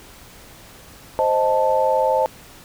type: chord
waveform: sine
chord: A diminished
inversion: first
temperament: equal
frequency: 523.3 / 622.3 / 880 Hz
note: C5 / Eb5 / A5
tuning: 0 / 0 / 0 cents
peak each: -19 / -21 / -19 dBFS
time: 1.19-2.26 s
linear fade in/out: 0 ms
effects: pink hiss -44 dBFS RMS until 2.64 s